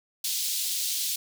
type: high-pass noise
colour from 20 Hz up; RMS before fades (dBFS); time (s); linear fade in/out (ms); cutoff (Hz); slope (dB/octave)
pink; -29; 0.24-1.16; 5; 3500; 24
effects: none